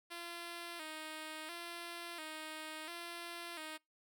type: tone with vibrato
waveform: 5% pulse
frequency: 327.1 Hz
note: E4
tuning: 13 cents flat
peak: -33 dBFS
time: 0.1-3.78 s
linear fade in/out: 20 ms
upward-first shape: square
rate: 0.72 Hz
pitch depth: 82 cents each way
effects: noise-tail reverb RT60 0.2 s tail -26 dB re dry